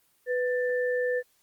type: tone pair together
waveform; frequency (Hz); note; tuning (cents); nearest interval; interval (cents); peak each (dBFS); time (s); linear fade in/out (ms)
sine; 496.3 / 1772; B4 / A6; +8 / +12; octave + minor seventh; 2204; -25 / -32; 0.26-1.23; 50
effects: white hiss -67 dBFS RMS until 1.42 s + Opus 24 kbps